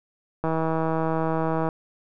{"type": "click train", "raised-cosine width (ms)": 1, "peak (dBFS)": -12, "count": 202, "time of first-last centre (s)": [0.44, 1.688], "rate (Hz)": 161, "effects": []}